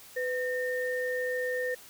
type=tone pair together; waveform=sine; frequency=501.6 / 1824 Hz; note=B4 / A#6; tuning=+27 / -38 cents; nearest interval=octave + minor seventh; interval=2235 cents; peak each=-30 / -33 dBFS; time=0.16-1.75 s; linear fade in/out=10 ms; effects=white hiss -51 dBFS RMS until 1.89 s